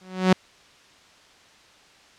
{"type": "tone with exponential growth", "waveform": "sawtooth", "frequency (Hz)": 185.7, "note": "F#3", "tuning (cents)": 7, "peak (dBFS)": -8, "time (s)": [0.01, 0.33], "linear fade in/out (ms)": 5, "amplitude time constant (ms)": 69, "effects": ["white hiss -53 dBFS RMS until 2.18 s", "low-pass 5000 Hz 12 dB/octave"]}